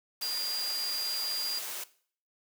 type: tone in noise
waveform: sine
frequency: 4800 Hz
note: D8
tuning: 37 cents sharp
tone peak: -31 dBFS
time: 0.22-1.59 s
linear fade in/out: 5 ms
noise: white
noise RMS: -38 dBFS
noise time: 0.21-1.84 s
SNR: +4 dB
effects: noise-tail reverb RT60 0.5 s tail -18 dB re dry + high-pass 400 Hz 12 dB/octave